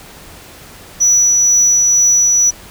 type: tone with tremolo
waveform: sine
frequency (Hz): 5900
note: F#8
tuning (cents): -6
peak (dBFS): -5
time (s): 1-2.51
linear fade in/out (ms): 20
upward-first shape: triangle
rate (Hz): 2.1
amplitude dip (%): 25
effects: tanh soft clip ceiling -5 dBFS + pink hiss -37 dBFS RMS until 2.7 s